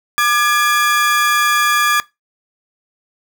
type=tone pair together; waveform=35% pulse; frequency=1200 / 1685.8 Hz; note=D6 / G#6; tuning=+37 / +25 cents; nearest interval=tritone; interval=588 cents; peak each=-13 dBFS; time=0.18-2 s; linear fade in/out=0 ms; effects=noise-tail reverb RT60 0.2 s tail -20 dB re dry